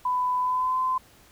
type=tone with pitch glide; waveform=sine; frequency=999 to 1027.7 Hz; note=B5 to C6; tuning=+20 to -31 cents; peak=-22 dBFS; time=0.05-0.98 s; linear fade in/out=5 ms; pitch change=+49 cents; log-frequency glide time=0.39-0.79 s; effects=pink hiss -55 dBFS RMS until 1.31 s